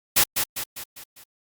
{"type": "noise with echo", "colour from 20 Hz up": "white", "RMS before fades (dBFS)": -17, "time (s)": [0.16, 0.24], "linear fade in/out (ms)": 10, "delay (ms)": 200, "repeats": 5, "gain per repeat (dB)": -6, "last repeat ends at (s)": 1.24, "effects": ["Opus 48 kbps"]}